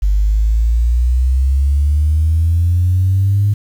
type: exponential sweep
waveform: sine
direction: up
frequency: 49 to 103.83 Hz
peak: -9 dBFS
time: 0.02-3.54 s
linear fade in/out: 10 ms
effects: tanh soft clip ceiling -5 dBFS + 7-bit